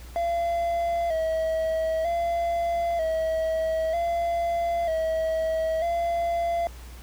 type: tone with vibrato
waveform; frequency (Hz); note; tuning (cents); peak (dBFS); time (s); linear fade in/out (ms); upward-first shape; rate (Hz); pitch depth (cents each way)
triangle; 663; E5; +10; -21; 0.16-6.67; 0; square; 0.53; 52
effects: added 60 Hz sine -40 dBFS peak until 7.02 s + pink hiss -49 dBFS RMS until 7.02 s